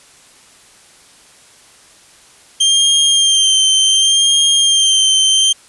sawtooth tone with vibrato, 3168 Hz, G7, 18 cents sharp, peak -6 dBFS, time 2.6-5.53 s, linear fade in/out 10 ms, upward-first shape sine, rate 0.68 Hz, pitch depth 32 cents each way, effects white hiss -45 dBFS RMS until 5.68 s + resampled to 24000 Hz

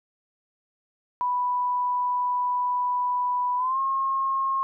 sine tone with pitch glide, 987.8 to 1077.2 Hz, B5 to C#6, 0 to -50 cents, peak -22 dBFS, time 1.21-4.63 s, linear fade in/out 0 ms, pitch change +150 cents, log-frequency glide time 3.57-3.79 s, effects none

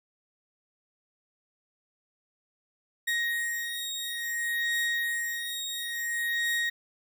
35% pulse beating tone pair, 1877 / 1877.58 Hz, A#6 / A#6, +11 / +12 cents, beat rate 0.58 Hz, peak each -30 dBFS, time 3.07-6.7 s, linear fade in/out 10 ms, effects none

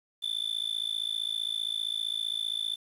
triangle tone with amplitude modulation, 3520 Hz, A7, in tune, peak -24 dBFS, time 0.22-2.76 s, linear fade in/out 20 ms, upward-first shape sine, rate 55.3 Hz, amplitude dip 100%, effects resampled to 32000 Hz + 9-bit

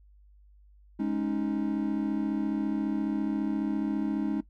triangle chord, Ab suspended fourth, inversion none, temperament just, 207.7 / 276.9 / 311.5 Hz, Ab3 / Db4 / Eb4, 0 / -2 / +2 cents, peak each -29 dBFS, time 0.99-4.41 s, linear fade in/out 10 ms, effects noise-tail reverb RT60 0.1 s tail -18 dB re dry + added 50 Hz sine -54 dBFS peak until 4.49 s

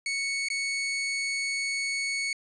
sawtooth tone with dropouts, 2217 Hz, C#7, in tune, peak -24 dBFS, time 0.06-2.33 s, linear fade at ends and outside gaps 2 ms, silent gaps 0.486-0.501 s, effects resampled to 22050 Hz + 10-bit

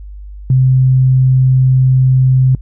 sine tone, 130 Hz, C3, 11 cents flat, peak -6 dBFS, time 0.5-2.55 s, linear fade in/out 2 ms, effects noise-tail reverb RT60 0.1 s tail -26 dB re dry + added 50 Hz sine -27 dBFS peak until 2.61 s

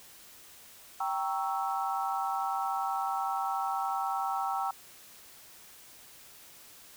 sine chord, G diminished seventh, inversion none, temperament equal with one note detuned, 781.7 / 932.3 / 1108.7 / 1318.5 Hz, G5 / Bb5 / Db6 / Fb6, -5 / 0 / 0 / 0 cents, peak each -32 / -36 / -38 / -35 dBFS, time 1-4.71 s, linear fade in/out 5 ms, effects white hiss -53 dBFS RMS until 6.96 s

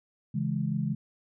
sine chord, C# minor, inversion none, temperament equal with one note detuned, 138.59 / 164.81 / 209.3 Hz, C#3 / E3 / G#3, 0 / 0 / +14 cents, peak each -31 dBFS, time 0.34-0.95 s, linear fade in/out 10 ms, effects none

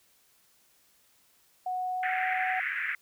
sine tone with pitch glide, 736 to 745 Hz, F#5 to F#5, -9 to +12 cents, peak -29 dBFS, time 1.66-2.6 s, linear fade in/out 5 ms, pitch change +21 cents, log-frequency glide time 1.95-2.11 s
pink band-pass noise, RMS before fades -32 dBFS, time 2.03-2.95 s, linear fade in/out 2 ms, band 1600 to 2200 Hz, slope 48 dB/octave
effects white hiss -65 dBFS RMS until 3.01 s

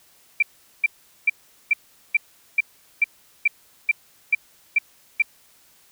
sine tone bursts, 2349 Hz, D7, in tune, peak -13 dBFS, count 12, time 0.4-5.222 s, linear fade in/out 5 ms, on 26 ms, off 410 ms, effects white hiss -56 dBFS RMS until 5.91 s

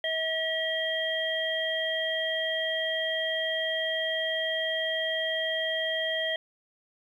harmonic tone, 642 Hz, E5, 46 cents flat, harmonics 1 / 3 / 5, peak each -31 / -31 / -31 dBFS, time 0.04-6.36 s, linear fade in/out 2 ms, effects 10-bit

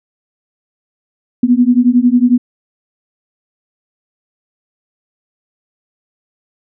sine beating tone pair, 240 / 251 Hz, B3 / B3, -49 / +28 cents, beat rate 11 Hz, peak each -10 dBFS, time 1.43-2.38 s, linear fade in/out 5 ms, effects none

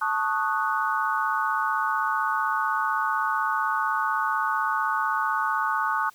sine chord, D# half-diminished seventh, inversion second, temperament equal, 880 / 1108.7 / 1244.5 / 1480 Hz, A5 / C#6 / D#6 / F#6, 0 / 0 / 0 / 0 cents, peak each -28 dBFS, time 0.01-6.1 s, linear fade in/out 10 ms, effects white hiss -56 dBFS RMS until 6.14 s

